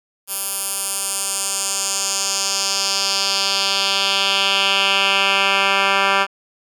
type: tone with band-pass filter sweep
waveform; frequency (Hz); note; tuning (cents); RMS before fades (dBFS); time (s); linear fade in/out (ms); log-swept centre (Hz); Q
10% pulse; 196; G3; 0; -19; 0.27-6.27; 50; 12000 to 1900; 2
effects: none